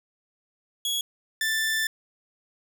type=tone pair in turn; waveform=sawtooth; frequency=3344 / 1767.8 Hz; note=G#7 / A6; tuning=+11 / +8 cents; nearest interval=major seventh; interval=1103 cents; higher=first; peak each=-22 / -20 dBFS; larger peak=second; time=0.85-1.01 / 1.41-1.87 s; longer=second; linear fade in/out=2 ms; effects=none